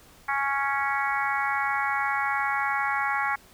harmonic tone, 277.2 Hz, C#4, in tune, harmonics 3 / 4 / 5 / 6 / 7 / 8, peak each -29 / -30 / -31 / -32 / -32 / -33 dBFS, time 0.28-3.36 s, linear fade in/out 10 ms, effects pink hiss -54 dBFS RMS until 3.53 s

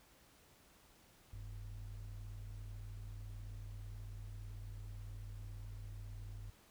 triangle ring-modulated tone, 73.42 Hz, D2, in tune, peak -39 dBFS, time 1.33-6.5 s, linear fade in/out 0 ms, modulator 29.1 Hz, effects tanh soft clip ceiling -40 dBFS + pink hiss -66 dBFS RMS until 6.7 s

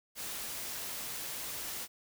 white noise, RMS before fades -40 dBFS, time 0.15-1.88 s, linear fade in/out 50 ms, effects none

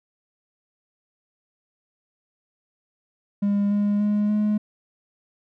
triangle tone with pitch steps, 202.5 / 205.2 / 208 / 210.7 Hz, G#3 / G#3 / G#3 / G#3, -43 / -21 / +3 / +25 cents, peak -16 dBFS, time 3.42-4.58 s, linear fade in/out 10 ms, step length 290 ms, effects tanh soft clip ceiling -12 dBFS

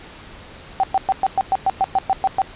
sine tone bursts, 770 Hz, G5, 31 cents flat, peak -13 dBFS, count 12, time 0.8-2.418 s, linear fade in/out 0 ms, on 34 ms, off 110 ms, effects pink hiss -40 dBFS RMS until 2.55 s + resampled to 8000 Hz

